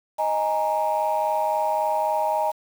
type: chord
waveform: sine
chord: D# suspended fourth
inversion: none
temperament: just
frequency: 622.3 / 829.7 / 933.4 Hz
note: D#5 / G#5 / A#5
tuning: 0 / -2 / +2 cents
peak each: -24 dBFS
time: 0.18-2.52 s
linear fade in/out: 20 ms
effects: tanh soft clip ceiling -13 dBFS + 7-bit